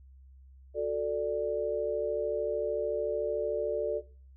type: chord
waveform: sine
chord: D major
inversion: first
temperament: just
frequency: 367.1 / 440.5 / 587.3 Hz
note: F#4 / A4 / D5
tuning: -14 / +2 / 0 cents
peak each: -36 / -31 / -31 dBFS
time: 0.74-4.02 s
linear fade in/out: 50 ms
effects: noise-tail reverb RT60 0.4 s tail -18 dB re dry + added 66 Hz sine -51 dBFS peak until 4.36 s